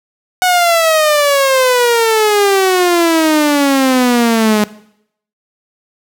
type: exponential sweep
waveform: sawtooth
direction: down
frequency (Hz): 740 to 208.1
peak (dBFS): -5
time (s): 0.42-4.64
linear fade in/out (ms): 0
effects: noise-tail reverb RT60 0.7 s tail -18 dB re dry